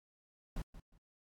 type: noise with echo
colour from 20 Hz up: brown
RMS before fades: -38 dBFS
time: 0.56-0.62 s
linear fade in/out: 5 ms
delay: 180 ms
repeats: 2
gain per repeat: -13 dB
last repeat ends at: 0.98 s
effects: AAC 64 kbps